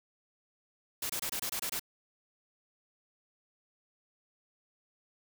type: noise bursts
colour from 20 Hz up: white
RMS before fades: -35 dBFS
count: 8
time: 1.02-1.796 s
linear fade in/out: 5 ms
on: 76 ms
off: 24 ms
effects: none